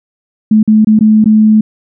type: tone with dropouts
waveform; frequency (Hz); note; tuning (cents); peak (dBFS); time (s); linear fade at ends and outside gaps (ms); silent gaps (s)
sine; 215.9; A3; -33; -3; 0.51-1.61; 5; 0.63-0.676 / 0.847-0.87 / 0.991-1.008 / 1.243-1.257
effects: none